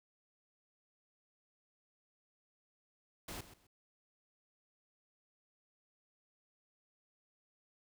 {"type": "noise with echo", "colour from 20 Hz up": "pink", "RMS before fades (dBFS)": -45, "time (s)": [3.28, 3.41], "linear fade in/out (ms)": 5, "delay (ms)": 130, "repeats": 2, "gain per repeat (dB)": -13, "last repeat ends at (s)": 3.67, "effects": []}